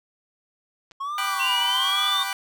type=clicks; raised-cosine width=0.2 ms; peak=-29 dBFS; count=2; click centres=0.912 / 0.918 s
type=tone with vibrato; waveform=triangle; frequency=1078 Hz; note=C#6; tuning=49 cents flat; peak=-25 dBFS; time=1-2.24 s; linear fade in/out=10 ms; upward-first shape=sine; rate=1.2 Hz; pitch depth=210 cents each way
type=chord; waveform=20% pulse; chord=G major seventh; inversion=none; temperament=equal; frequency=784 / 987.8 / 1174.7 / 1480 Hz; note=G5 / B5 / D6 / F#6; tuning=0 / 0 / 0 / 0 cents; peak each=-27 dBFS; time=1.18-2.33 s; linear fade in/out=2 ms
type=linear sweep; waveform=sine; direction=up; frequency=2700 to 3653 Hz; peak=-22 dBFS; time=1.39-2.24 s; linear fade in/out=20 ms
effects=none

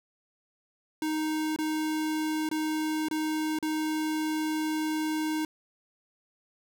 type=tone with dropouts; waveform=square; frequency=311.1 Hz; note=D#4; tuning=in tune; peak=-28 dBFS; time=1.02-5.45 s; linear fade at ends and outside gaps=2 ms; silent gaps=1.562-1.587 / 2.49-2.513 / 3.085-3.111 / 3.588-3.626 s; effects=none

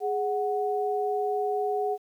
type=tone pair together; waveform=sine; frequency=415.9 / 740 Hz; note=G#4 / F#5; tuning=+2 / 0 cents; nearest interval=minor seventh; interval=998 cents; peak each=-27 / -28 dBFS; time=0-1.98 s; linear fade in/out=50 ms; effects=10-bit

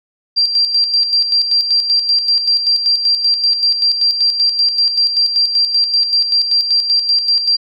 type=tone with tremolo; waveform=sine; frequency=4729 Hz; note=D8; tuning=11 cents sharp; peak=-9 dBFS; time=0.36-7.57 s; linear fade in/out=20 ms; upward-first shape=square; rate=5.2 Hz; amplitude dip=55%; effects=none

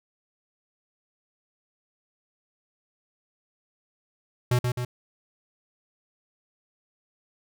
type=tone with echo; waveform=square; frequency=123.47 Hz; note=B2; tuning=in tune; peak=-20 dBFS; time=4.51-4.59 s; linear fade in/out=5 ms; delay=130 ms; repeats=2; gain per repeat=-4 dB; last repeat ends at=4.85 s; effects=none

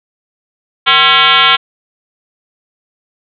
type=tone with frequency modulation; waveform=sine; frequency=2246 Hz; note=C#7; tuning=22 cents sharp; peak=-5 dBFS; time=0.86-1.57 s; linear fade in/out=20 ms; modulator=296 Hz; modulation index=4.4; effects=none

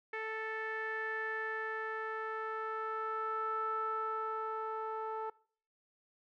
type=tone with low-pass filter sweep; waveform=sawtooth; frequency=440 Hz; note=A4; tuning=in tune; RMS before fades=-38 dBFS; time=0.13-5.3 s; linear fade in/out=5 ms; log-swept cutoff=2000 to 1100 Hz; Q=7.1; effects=noise-tail reverb RT60 0.5 s tail -23 dB re dry

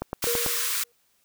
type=click train; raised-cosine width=1 ms; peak=-14 dBFS; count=5; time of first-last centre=0.02-0.463 s; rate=9.03 Hz
type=high-pass noise; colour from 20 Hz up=white; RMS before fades=-27 dBFS; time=0.22-0.84 s; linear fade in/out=10 ms; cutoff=1000 Hz; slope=96 dB/octave
type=tone with exponential decay; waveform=triangle; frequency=474.9 Hz; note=A#4; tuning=32 cents sharp; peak=-22 dBFS; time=0.27-0.92 s; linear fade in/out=0 ms; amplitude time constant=140 ms
effects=white hiss -67 dBFS RMS until 1.24 s

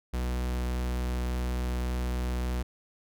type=tone; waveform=45% pulse; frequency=61.74 Hz; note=B1; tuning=in tune; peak=-28 dBFS; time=0.13-2.63 s; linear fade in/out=10 ms; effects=none

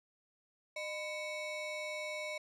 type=ring-modulated tone; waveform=square; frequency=810 Hz; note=G#5; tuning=43 cents flat; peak=-36 dBFS; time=0.76-2.38 s; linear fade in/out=5 ms; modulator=1420 Hz; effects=low-pass 8000 Hz 12 dB/octave

